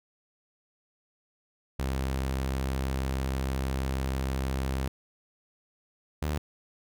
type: tone pair in turn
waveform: sawtooth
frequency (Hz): 66.3 / 75.02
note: C2 / D2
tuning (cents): +23 / +37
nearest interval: major second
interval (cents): 214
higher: second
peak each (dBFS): -24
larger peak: neither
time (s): 1.79-4.88 / 6.22-6.38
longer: first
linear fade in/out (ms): 5
effects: none